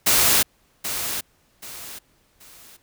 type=noise with echo; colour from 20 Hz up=white; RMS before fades=-17 dBFS; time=0.06-0.43 s; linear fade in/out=10 ms; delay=780 ms; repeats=3; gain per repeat=-10 dB; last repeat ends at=2.77 s; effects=pink hiss -62 dBFS RMS until 2.82 s

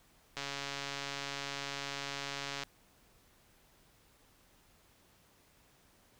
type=click train; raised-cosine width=0.2 ms; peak=-21 dBFS; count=318; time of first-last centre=0.37-2.634 s; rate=140 Hz; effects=pink hiss -66 dBFS RMS until 6.19 s

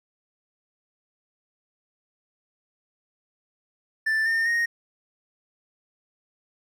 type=tone with pitch steps; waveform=triangle; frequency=1767 / 1815 / 1864 Hz; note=A6 / A#6 / A#6; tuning=+7 / -47 / -1 cents; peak=-19 dBFS; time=4.06-4.66 s; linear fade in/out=10 ms; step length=200 ms; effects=none

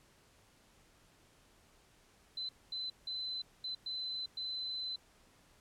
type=tone bursts at uneven times; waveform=sine; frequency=4038 Hz; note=B7; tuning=38 cents sharp; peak=-37 dBFS; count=6; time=2.37-2.49 / 2.72-2.9 / 3.07-3.42 / 3.64-3.75 / 3.86-4.26 / 4.37-4.96 s; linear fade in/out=5 ms; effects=pink hiss -66 dBFS RMS until 5.6 s + low-pass 11000 Hz 12 dB/octave

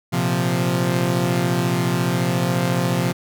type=chord; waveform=sawtooth; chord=Bb suspended second; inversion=none; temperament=equal; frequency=116.54 / 130.81 / 174.61 Hz; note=Bb2 / C3 / F3; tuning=0 / 0 / 0 cents; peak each=-22 / -18 / -17 dBFS; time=0.12-3.13 s; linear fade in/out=20 ms; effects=none

